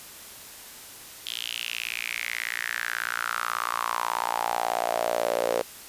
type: tone with high-pass filter sweep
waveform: sawtooth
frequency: 58.27 Hz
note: A#1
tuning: in tune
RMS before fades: -29 dBFS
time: 1.26-5.62 s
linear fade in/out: 10 ms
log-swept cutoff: 3300 to 500 Hz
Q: 5.5
effects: white hiss -44 dBFS RMS until 5.88 s + resampled to 32000 Hz